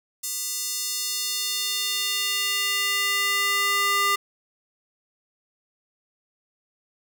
square tone with high-pass filter sweep, 400 Hz, G4, 35 cents sharp, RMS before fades -25 dBFS, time 0.23-4.16 s, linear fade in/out 10 ms, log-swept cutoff 7100 to 1300 Hz, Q 1.4, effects none

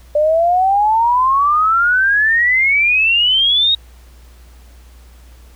sine exponential sweep, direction up, 587.3 to 3795 Hz, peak -10 dBFS, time 0.15-3.75 s, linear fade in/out 5 ms, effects added 60 Hz sine -39 dBFS peak until 5.55 s + pink hiss -50 dBFS RMS until 5.55 s

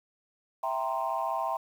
sine chord, C dominant seventh, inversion first, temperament equal, 659.3 / 784 / 932.3 / 1046.5 Hz, E5 / G5 / Bb5 / C6, 0 / 0 / 0 / 0 cents, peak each -33 dBFS, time 0.63-1.57 s, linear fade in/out 5 ms, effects tanh soft clip ceiling -19 dBFS + 9-bit

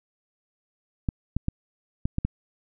clicks, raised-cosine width 5 ms, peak -12 dBFS, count 6, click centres 1.088 / 1.366 / 1.484 / 2.055 / 2.184 / 2.25 s, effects none

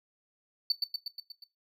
triangle tone with echo, 4500 Hz, C#8, 25 cents sharp, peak -20 dBFS, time 0.7-0.72 s, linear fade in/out 2 ms, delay 120 ms, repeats 6, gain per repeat -4 dB, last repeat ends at 1.44 s, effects noise-tail reverb RT60 0.2 s tail -18 dB re dry + tanh soft clip ceiling -20 dBFS

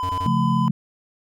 triangle tone, 1008 Hz, B5, 35 cents sharp, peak -21 dBFS, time 0-0.68 s, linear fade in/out 0 ms
square tone bursts, 91.8 Hz, F#2, 13 cents flat, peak -28 dBFS, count 3, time 0.03-0.265 s, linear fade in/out 0 ms, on 61 ms, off 26 ms
sine chord, Db augmented, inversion none, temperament equal, 138.59 / 174.61 / 220 Hz, Db3 / F3 / A3, 0 / 0 / 0 cents, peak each -22 dBFS, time 0.26-0.71 s, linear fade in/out 2 ms
effects none

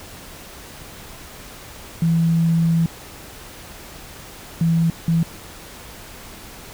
sine tone bursts at uneven times, 165.6 Hz, E3, 8 cents sharp, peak -14 dBFS, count 3, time 2.02-2.86 / 4.61-4.9 / 5.08-5.23 s, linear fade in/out 2 ms, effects pink hiss -39 dBFS RMS until 6.73 s

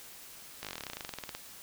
slowing click train, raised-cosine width 0.2 ms, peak -21 dBFS, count 22, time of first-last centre 0.63-1.35 s, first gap 18 ms, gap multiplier 1.06, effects white hiss -50 dBFS RMS until 1.62 s

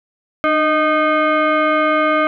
sine tone with frequency modulation, 302.6 Hz, D#4, 48 cents flat, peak -12 dBFS, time 0.44-2.27 s, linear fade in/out 0 ms, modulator 925 Hz, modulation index 1.7, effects none

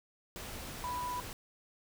sine tone in noise, 987.8 Hz, B5, in tune, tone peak -35 dBFS, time 0.84-1.2 s, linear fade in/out 0 ms, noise pink, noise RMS -44 dBFS, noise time 0.36-1.33 s, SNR +6 dB, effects none

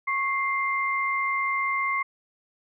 sine tone pair together, 1098.6 / 2095 Hz, C#6 / C7, -16 / +2 cents, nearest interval major seventh, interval 1118 cents, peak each -26 dBFS, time 0.07-2.03 s, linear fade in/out 10 ms, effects none

